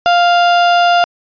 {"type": "tone", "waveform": "35% pulse", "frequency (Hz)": 698.5, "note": "F5", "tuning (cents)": 0, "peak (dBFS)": -6, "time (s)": [0.06, 1.04], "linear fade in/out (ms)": 0, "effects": ["resampled to 11025 Hz"]}